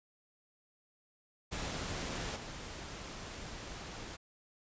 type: noise with level steps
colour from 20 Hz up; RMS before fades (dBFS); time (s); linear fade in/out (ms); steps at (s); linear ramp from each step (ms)
pink; -39 / -45; 1.51-4.17; 20; 2.36; 2
effects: resampled to 16000 Hz